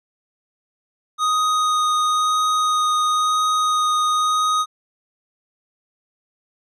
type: tone with vibrato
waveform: square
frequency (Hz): 1244.5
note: D#6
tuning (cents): 0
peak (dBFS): -17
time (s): 1.18-4.66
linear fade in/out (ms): 50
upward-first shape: sine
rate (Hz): 0.98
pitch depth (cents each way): 8
effects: low-pass 8000 Hz 12 dB/octave